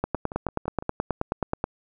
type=two click trains; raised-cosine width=1 ms; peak=-21 / -10 dBFS; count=5 / 16; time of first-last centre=0.15-0.825 / 0.04-1.641 s; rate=5.93 / 9.37 Hz; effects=none